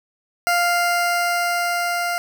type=tone with level ramp; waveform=20% pulse; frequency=698.5 Hz; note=F5; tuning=in tune; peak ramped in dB=-11 to -16 dBFS; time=0.47-2.18 s; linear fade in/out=0 ms; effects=none